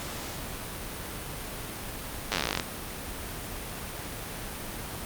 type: slowing click train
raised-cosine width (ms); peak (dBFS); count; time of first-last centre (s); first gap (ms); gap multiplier
0.2; -9; 19; 2.32-2.598; 9; 1.06
effects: pink hiss -37 dBFS RMS until 5.05 s + Opus 48 kbps